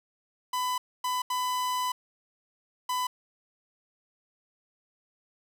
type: tone bursts at uneven times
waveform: 45% pulse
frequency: 1000 Hz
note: B5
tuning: 21 cents sharp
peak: -27 dBFS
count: 4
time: 0.53-0.78 / 1.04-1.22 / 1.3-1.92 / 2.89-3.07 s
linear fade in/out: 5 ms
effects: none